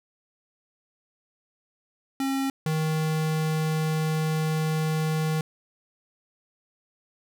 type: tone pair in turn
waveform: square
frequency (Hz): 270 / 157.03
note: C#4 / D#3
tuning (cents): -45 / +16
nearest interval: major sixth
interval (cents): 939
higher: first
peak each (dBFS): -25 / -24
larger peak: second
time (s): 2.2-2.5 / 2.66-5.41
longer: second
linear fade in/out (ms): 2
effects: none